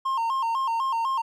triangle tone with vibrato, 987.8 Hz, B5, in tune, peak -21 dBFS, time 0.05-1.22 s, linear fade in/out 10 ms, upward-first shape square, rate 4 Hz, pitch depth 130 cents each way, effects none

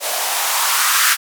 violet noise with band-pass filter sweep, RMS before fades -17 dBFS, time 0-1.17 s, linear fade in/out 50 ms, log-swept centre 590 to 1500 Hz, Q 3.1, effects none

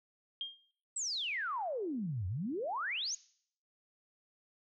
sine tone with exponential decay, 3214 Hz, G7, 43 cents sharp, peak -33 dBFS, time 0.41-0.71 s, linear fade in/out 1 ms, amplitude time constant 64 ms
sine exponential two-way sweep, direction down then up, 8220 to 86 to 6890 Hz, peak -34 dBFS, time 0.96-3.15 s, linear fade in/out 5 ms, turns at 2.27 s
effects noise-tail reverb RT60 0.6 s tail -20 dB re dry

